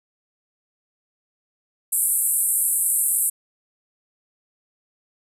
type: band-pass noise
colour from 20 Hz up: pink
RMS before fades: -21 dBFS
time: 1.92-3.3 s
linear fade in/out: 10 ms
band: 8100 to 13000 Hz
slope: 96 dB/octave
effects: none